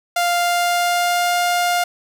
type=tone with pitch glide; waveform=sawtooth; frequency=698.5 to 705.4 Hz; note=F5 to F5; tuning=0 to +17 cents; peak=-12 dBFS; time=0.16-1.84 s; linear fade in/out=5 ms; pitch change=+17 cents; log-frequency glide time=0.34-1.37 s; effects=none